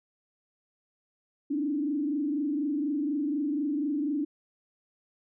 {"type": "tone with frequency modulation", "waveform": "sine", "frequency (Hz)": 292.8, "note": "D4", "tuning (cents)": -5, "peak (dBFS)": -26, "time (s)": [1.5, 4.25], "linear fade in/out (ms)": 10, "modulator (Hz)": 24.1, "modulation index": 0.94, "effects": []}